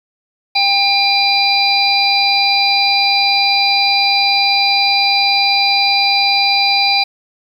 harmonic tone, 799 Hz, G5, 33 cents sharp, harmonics 1 / 3 / 5 / 6, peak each -16 / -16 / -16 / -16 dBFS, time 0.55-7.04 s, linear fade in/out 10 ms, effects 7-bit

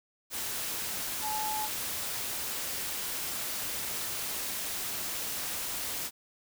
sine tone in noise, 858 Hz, A5, 44 cents flat, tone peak -32 dBFS, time 1.21-1.69 s, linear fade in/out 50 ms, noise white, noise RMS -35 dBFS, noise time 0.3-6.11 s, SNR 0 dB, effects none

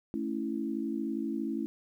sine chord, A major, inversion none, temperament equal, 220 / 277.2 / 329.6 Hz, A3 / C#4 / E4, 0 / 0 / 0 cents, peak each -35 / -35 / -35 dBFS, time 0.14-1.66 s, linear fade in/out 0 ms, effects 11-bit

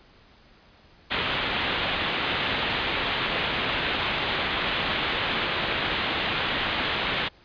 white low-pass noise, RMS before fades -27 dBFS, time 1.1-7.29 s, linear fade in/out 20 ms, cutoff 3700 Hz, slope 48 dB/octave, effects pink hiss -55 dBFS RMS until 7.44 s + resampled to 11025 Hz

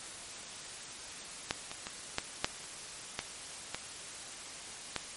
clicks, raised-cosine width 0.2 ms, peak -12 / -22 / -20 / -12 / -9 / -30 / -15 / -16 / -14 dBFS, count 9, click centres 1.509 / 1.715 / 1.869 / 2.184 / 2.445 / 2.641 / 3.191 / 3.746 / 4.963 s, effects white hiss -45 dBFS RMS until 5.16 s + MP3 48 kbps

